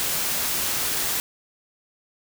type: noise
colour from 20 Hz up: white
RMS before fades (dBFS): -25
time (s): 0-1.2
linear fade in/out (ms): 0
effects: none